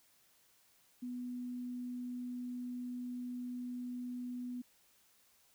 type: tone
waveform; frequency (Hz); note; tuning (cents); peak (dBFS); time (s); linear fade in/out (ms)
sine; 246.9; B3; 0; -39; 1.02-4.62; 10
effects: white hiss -69 dBFS RMS until 5.54 s